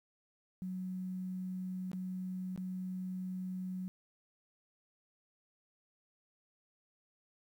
sine tone with dropouts, 185 Hz, F#3, in tune, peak -37 dBFS, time 0.62-3.88 s, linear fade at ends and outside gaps 0 ms, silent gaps 1.916-1.932 / 2.561-2.576 s, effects 11-bit

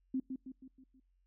sine tone with echo, 261.6 Hz, C4, in tune, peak -31 dBFS, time 0.14-0.2 s, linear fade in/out 5 ms, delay 160 ms, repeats 5, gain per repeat -6 dB, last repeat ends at 1 s, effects noise-tail reverb RT60 0.3 s tail -26 dB re dry + added 45 Hz sine -70 dBFS peak until 1.26 s

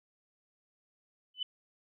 sine tone with exponential growth, 3004 Hz, F#7, 26 cents sharp, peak -28 dBFS, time 1.34-1.43 s, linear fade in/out 5 ms, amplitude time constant 19 ms, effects none

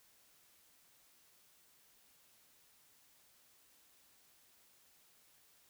silence, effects white hiss -68 dBFS RMS until 5.69 s

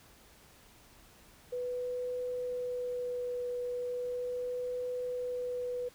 sine tone with vibrato, 493.9 Hz, B4, in tune, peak -33 dBFS, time 1.52-5.89 s, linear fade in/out 10 ms, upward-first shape triangle, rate 0.37 Hz, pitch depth 12 cents each way, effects pink hiss -59 dBFS RMS until 5.94 s

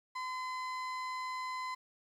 35% pulse tone, 1021 Hz, C6, 43 cents flat, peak -35 dBFS, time 0.15-1.75 s, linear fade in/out 10 ms, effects low-pass 5000 Hz 12 dB/octave + 11-bit

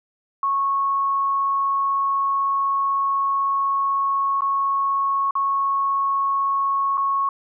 sine tone with dropouts, 1101 Hz, C#6, 12 cents flat, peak -18 dBFS, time 0.43-7.29 s, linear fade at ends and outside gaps 2 ms, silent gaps 4.408-4.419 / 5.309-5.353 / 6.973-6.978 s, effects none

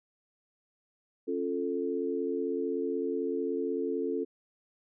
sine chord, Db augmented, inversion none, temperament equal with one note detuned, 273.2 / 349.2 / 440 Hz, Db4 / F4 / A4, -25 / 0 / 0 cents, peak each -34 / -34 / -32 dBFS, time 1.27-4.25 s, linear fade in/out 20 ms, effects none

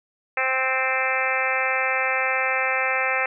harmonic tone with a mistuned harmonic, 261.6 Hz, C4, in tune, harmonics 2 / 3 / 4 / 5 / 6 / 7 / 8 / 9 / 10, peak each -29 / -29 / -33 / -29 / -31 / -28 / -27 / -28 / -30 dBFS, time 0.37-3.26 s, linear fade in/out 2 ms, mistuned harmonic 7, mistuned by -17 cents, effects none

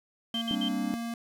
sine tone bursts, 3127 Hz, G7, 5 cents flat, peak -30 dBFS, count 3, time 0.34-0.687 s, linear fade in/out 5 ms, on 77 ms, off 58 ms
square tone with pitch glide, 230 to 232.5 Hz, A#3 to A#3, -23 to -4 cents, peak -33 dBFS, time 0.34-1.14 s, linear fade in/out 2 ms, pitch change +19 cents, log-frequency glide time 0.64-0.84 s
triangle chord, G suspended fourth, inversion none, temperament just, 196 / 261.3 / 294 Hz, G3 / C4 / D4, 0 / -2 / +2 cents, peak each -32 dBFS, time 0.51-0.94 s, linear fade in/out 0 ms
effects none

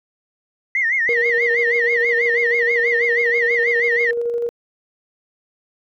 sine tone with vibrato, 1975.5 Hz, B6, in tune, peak -15 dBFS, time 0.75-4.11 s, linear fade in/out 2 ms, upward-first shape sine, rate 6.2 Hz, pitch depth 160 cents each way
sine tone with tremolo, 473.2 Hz, A#4, 26 cents sharp, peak -17 dBFS, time 1.09-4.49 s, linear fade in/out 0 ms, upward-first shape square, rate 12 Hz, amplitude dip 30%
effects tanh soft clip ceiling -8 dBFS

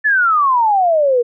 sine exponential sweep, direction down, 1768 to 466.2 Hz, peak -10 dBFS, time 0.04-1.23 s, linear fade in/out 20 ms, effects none

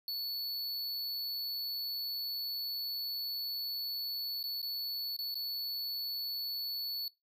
square tone with dropouts, 4435 Hz, C#8, in tune, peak -35 dBFS, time 0.08-7.08 s, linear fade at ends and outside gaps 1 ms, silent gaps 4.429-4.439 / 4.617-4.628 / 5.165-5.189 / 5.343-5.354 s, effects noise-tail reverb RT60 0.2 s tail -21 dB re dry

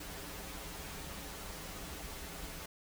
pink noise with comb filter, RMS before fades -45 dBFS, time 0-2.66 s, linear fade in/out 5 ms, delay 8.4 ms, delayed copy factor -0.9, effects none

